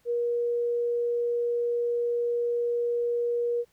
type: tone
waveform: sine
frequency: 476.4 Hz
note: A#4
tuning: 38 cents sharp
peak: -24 dBFS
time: 0.05-3.65 s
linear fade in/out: 50 ms
effects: pink hiss -67 dBFS RMS until 3.72 s